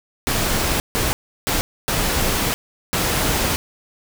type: noise bursts at uneven times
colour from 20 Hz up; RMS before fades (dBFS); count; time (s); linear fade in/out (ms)
pink; -20; 5; 0.27-0.8 / 0.95-1.13 / 1.47-1.61 / 1.88-2.54 / 2.93-3.56; 0
effects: none